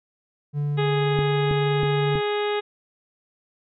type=tone; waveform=triangle; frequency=145.7 Hz; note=D3; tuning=13 cents flat; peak=-20 dBFS; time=0.53-2.21 s; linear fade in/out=50 ms
type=harmonic tone; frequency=415.3 Hz; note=G#4; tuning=in tune; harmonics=1 / 2 / 3 / 4 / 5 / 6 / 7 / 8 / 9; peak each=-23 / -30 / -34 / -36 / -36 / -39 / -39 / -40 / -38 dBFS; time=0.77-2.61 s; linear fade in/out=20 ms
type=click train; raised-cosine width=3 ms; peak=-15 dBFS; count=4; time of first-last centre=1.19-2.155 s; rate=3.11 Hz
effects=none